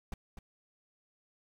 brown noise with echo, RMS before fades -38 dBFS, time 0.12-0.14 s, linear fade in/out 2 ms, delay 250 ms, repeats 1, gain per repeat -8 dB, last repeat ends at 0.39 s, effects none

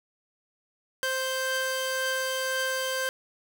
sawtooth tone pair together, 523.3 / 1568 Hz, C5 / G6, 0 / 0 cents, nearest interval octave + perfect fifth, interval 1900 cents, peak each -26 dBFS, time 1.03-3.09 s, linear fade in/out 0 ms, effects none

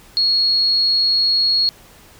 sine tone, 4318 Hz, C#8, 46 cents flat, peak -13 dBFS, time 0.17-1.69 s, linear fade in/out 0 ms, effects pink hiss -46 dBFS RMS until 2.19 s

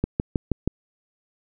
click train, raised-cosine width 3 ms, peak -8 dBFS, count 5, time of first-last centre 0.04-0.676 s, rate 6.29 Hz, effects none

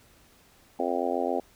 harmonic tone, 87.31 Hz, F2, in tune, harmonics 3 / 4 / 5 / 6 / 7 / 8 / 9, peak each -33 / -33 / -33 / -33 / -33 / -33 / -33 dBFS, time 0.79-1.4 s, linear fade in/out 5 ms, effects pink hiss -59 dBFS RMS until 1.55 s

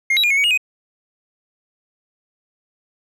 triangle tone with pitch steps, 2130 / 3882 / 2420 / 2187 / 2250 / 2864 / 2508 Hz, C7 / B7 / D#7 / C#7 / C#7 / F7 / D#7, +30 / -31 / -49 / -24 / +25 / +43 / +13 cents, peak -12 dBFS, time 0.1-0.576 s, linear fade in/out 5 ms, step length 68 ms, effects none

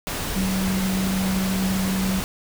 sine tone in noise, 189.7 Hz, F#3, 43 cents sharp, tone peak -21 dBFS, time 0.36-2.2 s, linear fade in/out 0 ms, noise pink, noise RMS -28 dBFS, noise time 0.07-2.24 s, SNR +4 dB, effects none

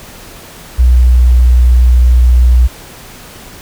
sine tone with pitch glide, 61.7 to 61.31 Hz, B1 to B1, -1 to -12 cents, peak -3 dBFS, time 0.78-2.68 s, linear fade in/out 20 ms, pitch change -11 cents, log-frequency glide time 1.08-1.35 s, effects pink hiss -33 dBFS RMS until 3.61 s

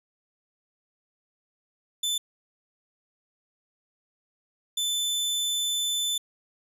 sawtooth tone pair in turn, 3520 / 3520 Hz, A7 / A7, 0 / 0 cents, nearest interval unison, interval 0 cents, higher neither, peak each -22 dBFS, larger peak neither, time 2.03-2.18 / 4.77-6.18 s, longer second, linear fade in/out 5 ms, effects resampled to 32000 Hz

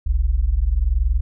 sine tone pair together, 44.52 / 65.41 Hz, F1 / C2, +34 / 0 cents, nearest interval perfect fifth, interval 666 cents, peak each -18 dBFS, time 0.06-1.21 s, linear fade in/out 10 ms, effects none

